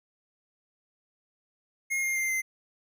square tone with pitch steps, 2144 / 2121 / 2097 / 2075 Hz, C7 / C7 / C7 / C7, +42 / +23 / +3 / -15 cents, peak -27 dBFS, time 1.9-2.42 s, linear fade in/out 20 ms, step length 130 ms, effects none

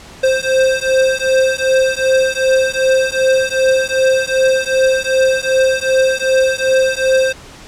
square beating tone pair, 523.3 / 525.9 Hz, C5 / C5, 0 / +9 cents, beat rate 2.6 Hz, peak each -15 dBFS, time 0.23-7.33 s, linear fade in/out 10 ms, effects pink hiss -37 dBFS RMS until 7.67 s + low-pass 8000 Hz 12 dB/octave

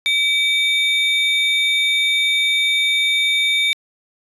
triangle tone pair together, 2296 / 3645 Hz, D7 / A#7, -40 / -40 cents, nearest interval minor sixth, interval 800 cents, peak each -16 dBFS, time 0.06-3.73 s, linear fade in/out 0 ms, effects resampled to 32000 Hz

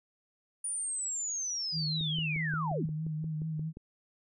sine linear sweep, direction down, 9580 to 114.5 Hz, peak -32 dBFS, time 0.64-2.86 s, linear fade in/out 5 ms
sine tone with vibrato, 156.8 Hz, D#3, 14 cents sharp, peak -32 dBFS, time 1.72-3.73 s, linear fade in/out 50 ms, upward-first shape sine, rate 4.7 Hz, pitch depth 38 cents each way
click train, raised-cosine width 3 ms, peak -32 dBFS, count 11, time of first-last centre 2.01-3.771 s, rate 5.68 Hz
effects none

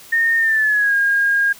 sine tone with pitch glide, 1833 to 1623.6 Hz, A#6 to G#6, -30 to -40 cents, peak -13 dBFS, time 0.12-1.53 s, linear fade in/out 10 ms, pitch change -210 cents, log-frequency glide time 0.38-0.95 s, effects white hiss -42 dBFS RMS until 1.59 s

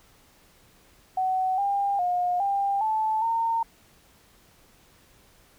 sine tone with pitch steps, 750 / 800 / 715 / 796 / 873 / 914 Hz, F#5 / G5 / F5 / G5 / A5 / A#5, +23 / +35 / +41 / +26 / -14 / -34 cents, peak -22 dBFS, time 1.17-3.63 s, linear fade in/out 5 ms, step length 410 ms, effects pink hiss -58 dBFS RMS until 5.58 s

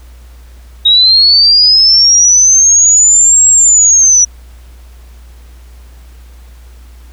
sine linear two-way sweep, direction up then down, 3770 to 7640 to 5820 Hz, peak -3 dBFS, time 0.85-4.25 s, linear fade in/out 10 ms, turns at 3.48 s, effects added 60 Hz sine -32 dBFS peak until 7.12 s + pink hiss -46 dBFS RMS until 7.12 s

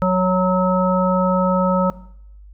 harmonic tone, 184.5 Hz, F#3, 5 cents flat, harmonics 1 / 3 / 5 / 7, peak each -17 / -19 / -24 / -22 dBFS, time 0.02-1.9 s, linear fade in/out 0 ms, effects noise-tail reverb RT60 0.7 s tail -19 dB re dry + added 50 Hz sine -39 dBFS peak until 2.53 s

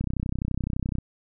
click train, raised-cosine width 5 ms, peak -15 dBFS, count 32, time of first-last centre 0.01-0.985 s, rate 31.8 Hz, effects none

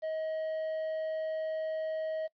triangle tone with quantisation, 633 Hz, D#5, 30 cents sharp, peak -30 dBFS, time 0.02-2.28 s, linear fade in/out 20 ms, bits 10, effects noise-tail reverb RT60 0.1 s tail -23 dB re dry + resampled to 11025 Hz

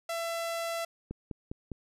sawtooth tone, 670 Hz, E5, 28 cents sharp, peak -28 dBFS, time 0.09-0.85 s, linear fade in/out 5 ms
click train, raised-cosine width 3 ms, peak -24 dBFS, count 4, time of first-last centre 1.11-1.717 s, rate 4.94 Hz
effects resampled to 32000 Hz

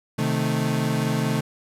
35% pulse chord, A diminished, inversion first, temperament equal, 130.81 / 155.56 / 220 Hz, C3 / Eb3 / A3, 0 / 0 / 0 cents, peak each -24 dBFS, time 0.18-1.41 s, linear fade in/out 10 ms, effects resampled to 32000 Hz + 9-bit

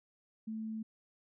sine tone, 220 Hz, A3, in tune, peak -37 dBFS, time 0.47-0.83 s, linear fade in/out 10 ms, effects none

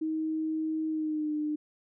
sine tone with pitch glide, 315.4 to 301.7 Hz, D#4 to D4, +24 to +47 cents, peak -28 dBFS, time 0.01-1.56 s, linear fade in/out 10 ms, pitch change -77 cents, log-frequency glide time 0.88-1.33 s, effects none

